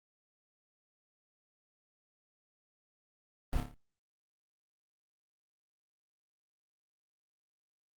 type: noise with echo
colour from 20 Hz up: brown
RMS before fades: -30 dBFS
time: 3.53-3.6 s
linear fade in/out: 0 ms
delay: 28 ms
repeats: 5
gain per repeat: -5 dB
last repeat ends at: 3.74 s
effects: noise-tail reverb RT60 0.3 s tail -24 dB re dry + Opus 32 kbps